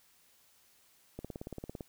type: click train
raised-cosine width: 2 ms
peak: -27 dBFS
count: 12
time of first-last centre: 1.19-1.808 s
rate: 17.8 Hz
effects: white hiss -66 dBFS RMS until 1.88 s